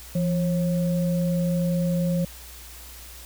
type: tone pair together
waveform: sine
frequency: 170.7 / 541.9 Hz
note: F3 / C#5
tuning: -39 / -39 cents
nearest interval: octave + minor sixth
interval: 2000 cents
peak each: -21 / -29 dBFS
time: 0.15-2.25 s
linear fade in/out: 5 ms
effects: added 60 Hz sine -44 dBFS peak until 3.25 s + white hiss -44 dBFS RMS until 3.25 s

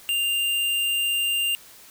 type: tone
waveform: square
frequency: 2794 Hz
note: F7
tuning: in tune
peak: -22 dBFS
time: 0.09-1.55 s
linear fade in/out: 0 ms
effects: white hiss -48 dBFS RMS until 1.9 s

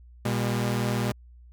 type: tone pair together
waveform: sawtooth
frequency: 120.2 / 201.9 Hz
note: B2 / G#3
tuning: -46 / -49 cents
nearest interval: major sixth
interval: 897 cents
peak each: -22 / -25 dBFS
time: 0.25-1.12 s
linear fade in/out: 5 ms
effects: added 60 Hz sine -47 dBFS peak until 1.52 s

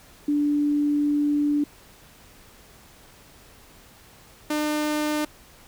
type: tone pair in turn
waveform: sine / sawtooth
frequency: 292.5 / 301.4 Hz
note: D4 / D4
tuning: -7 / +45 cents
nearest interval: minor second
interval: 52 cents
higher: second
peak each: -19 dBFS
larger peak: neither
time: 0.28-1.64 / 4.5-5.25 s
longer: first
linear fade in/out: 5 ms
effects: pink hiss -51 dBFS RMS until 5.67 s

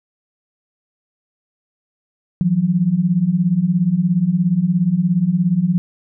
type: beating tone pair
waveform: sine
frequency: 164.81 / 181.81 Hz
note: E3 / F#3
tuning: 0 / -30 cents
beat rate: 17 Hz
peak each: -18 / -15 dBFS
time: 2.41-5.78 s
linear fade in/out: 0 ms
effects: none

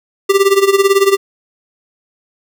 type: tone with tremolo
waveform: square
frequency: 393.9 Hz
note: G4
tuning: 8 cents sharp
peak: -6 dBFS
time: 0.29-1.17 s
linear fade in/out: 10 ms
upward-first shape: sine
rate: 18 Hz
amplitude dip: 80%
effects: none

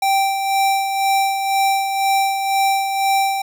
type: tone with tremolo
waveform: square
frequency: 782 Hz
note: G5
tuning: 4 cents flat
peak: -14 dBFS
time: 0.02-3.42 s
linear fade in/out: 5 ms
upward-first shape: sine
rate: 2 Hz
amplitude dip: 50%
effects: none

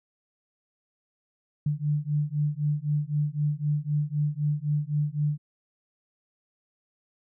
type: beating tone pair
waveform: sine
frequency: 146.4 / 150.3 Hz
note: D3 / D3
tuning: -5 / +40 cents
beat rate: 3.9 Hz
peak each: -27 dBFS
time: 1.66-5.38 s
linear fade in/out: 5 ms
effects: none

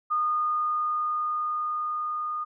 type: tone with level ramp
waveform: sine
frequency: 1225 Hz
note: D#6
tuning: 27 cents flat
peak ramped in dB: -22 to -28 dBFS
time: 0.1-2.45 s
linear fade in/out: 20 ms
effects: none

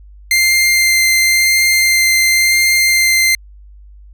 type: tone with vibrato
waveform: sawtooth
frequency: 2093 Hz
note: C7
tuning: in tune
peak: -6 dBFS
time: 0.31-3.35 s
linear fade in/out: 2 ms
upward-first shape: sine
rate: 0.94 Hz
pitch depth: 8 cents each way
effects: added 50 Hz sine -36 dBFS peak until 4.13 s

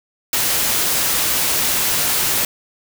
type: noise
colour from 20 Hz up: white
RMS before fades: -18 dBFS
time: 0.33-2.45 s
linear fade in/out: 2 ms
effects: none

